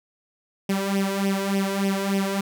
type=tone with flanger; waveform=sawtooth; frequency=196 Hz; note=G3; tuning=in tune; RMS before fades=-24 dBFS; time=0.69-2.41 s; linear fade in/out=5 ms; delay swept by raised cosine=0.35 to 2.05 ms; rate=3.4 Hz; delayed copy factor=+0.75; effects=none